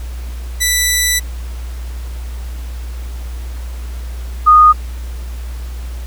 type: tone pair in turn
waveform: 10% pulse / sine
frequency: 1975.5 / 1233.3 Hz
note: B6 / D#6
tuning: 0 / -16 cents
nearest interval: minor sixth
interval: 816 cents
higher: first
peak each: -3 dBFS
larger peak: neither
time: 0.6-1.2 / 4.46-4.73 s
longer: first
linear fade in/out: 20 ms
effects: added 60 Hz sine -22 dBFS peak until 6.06 s + pink hiss -39 dBFS RMS until 6.06 s